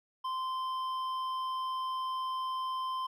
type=tone with hard clipping; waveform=sine; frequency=1038 Hz; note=C6; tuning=14 cents flat; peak=-34 dBFS; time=0.24-3.07 s; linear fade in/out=10 ms; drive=7 dB; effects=none